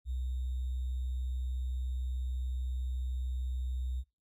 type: tone with sample-and-hold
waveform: sine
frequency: 63.2 Hz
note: B1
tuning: 41 cents sharp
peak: -32 dBFS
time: 0.05-4.04 s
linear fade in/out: 50 ms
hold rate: 3675 Hz
effects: noise-tail reverb RT60 0.3 s tail -25 dB re dry + AAC 48 kbps